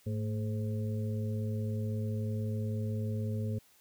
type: harmonic tone with a mistuned harmonic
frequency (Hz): 106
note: G#2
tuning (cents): +36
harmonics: 1 / 2 / 4 / 5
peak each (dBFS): -32 / -38 / -44 / -46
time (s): 0.06-3.59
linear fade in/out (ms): 10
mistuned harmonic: 2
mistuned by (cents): +81
effects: white hiss -64 dBFS RMS until 3.8 s